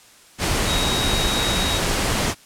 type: tone in noise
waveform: sine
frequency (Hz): 3790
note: A#7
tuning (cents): +28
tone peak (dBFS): -24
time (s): 0.65-1.81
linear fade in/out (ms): 50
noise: pink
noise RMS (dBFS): -21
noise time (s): 0.38-2.35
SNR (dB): -6
effects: white hiss -49 dBFS RMS until 2.45 s + low-pass 10000 Hz 12 dB/octave